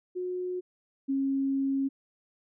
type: tone pair in turn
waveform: sine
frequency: 363.2 / 272 Hz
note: F#4 / C#4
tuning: -32 / -33 cents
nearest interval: perfect fourth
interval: 501 cents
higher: first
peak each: -30 / -25 dBFS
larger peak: second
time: 0.15-0.61 / 1.08-1.89 s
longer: second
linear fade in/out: 20 ms
effects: none